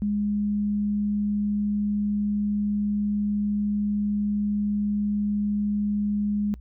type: tone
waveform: sine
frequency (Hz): 206.5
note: G#3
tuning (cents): -10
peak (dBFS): -22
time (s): 0.02-6.54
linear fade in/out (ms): 0
effects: noise-tail reverb RT60 0.1 s tail -26 dB re dry + added 60 Hz sine -40 dBFS peak until 6.6 s